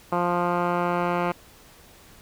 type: tone with low-pass filter sweep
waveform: 10% pulse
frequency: 175.3 Hz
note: F3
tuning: 7 cents sharp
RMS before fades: -24 dBFS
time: 0.12-1.32 s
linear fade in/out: 5 ms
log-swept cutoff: 1200 to 1800 Hz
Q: 2.1
effects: pink hiss -51 dBFS RMS until 2.21 s